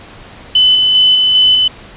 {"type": "tone with tremolo", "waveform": "sine", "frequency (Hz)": 3017, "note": "F#7", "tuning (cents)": 33, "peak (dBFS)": -5, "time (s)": [0.55, 1.68], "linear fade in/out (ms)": 5, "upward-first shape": "square", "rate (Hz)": 2.5, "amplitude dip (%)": 25, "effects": ["pink hiss -35 dBFS RMS until 1.96 s", "resampled to 8000 Hz"]}